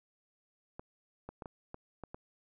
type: clicks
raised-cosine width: 1 ms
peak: -29 dBFS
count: 7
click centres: 0.795 / 1.29 / 1.422 / 1.458 / 1.744 / 2.037 / 2.145 s
effects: none